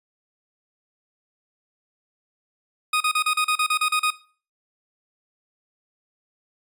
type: tone bursts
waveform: 20% pulse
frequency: 1244.5 Hz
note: D#6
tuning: in tune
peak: -14 dBFS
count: 11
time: 2.93-4.105 s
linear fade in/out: 5 ms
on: 75 ms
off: 35 ms
effects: noise-tail reverb RT60 0.4 s tail -18 dB re dry + resampled to 32000 Hz